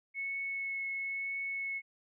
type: tone with vibrato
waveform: sine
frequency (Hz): 2198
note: C#7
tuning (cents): -15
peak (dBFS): -34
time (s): 0.14-1.82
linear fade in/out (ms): 50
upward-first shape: triangle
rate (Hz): 1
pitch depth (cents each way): 10
effects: none